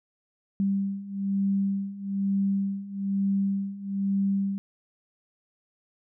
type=beating tone pair; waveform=sine; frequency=196.1 / 197.2 Hz; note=G3 / G3; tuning=+1 / +11 cents; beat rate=1.1 Hz; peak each=-29 / -26 dBFS; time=0.6-4.58 s; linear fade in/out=0 ms; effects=none